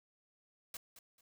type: noise with echo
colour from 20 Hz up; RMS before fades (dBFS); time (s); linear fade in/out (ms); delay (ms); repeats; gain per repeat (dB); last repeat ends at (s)
white; -45; 0.74-0.77; 2; 220; 2; -12; 1.21
effects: none